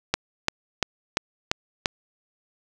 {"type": "click train", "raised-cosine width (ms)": 0.2, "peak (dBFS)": -3, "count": 6, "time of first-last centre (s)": [0.14, 1.858], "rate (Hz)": 2.91, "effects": []}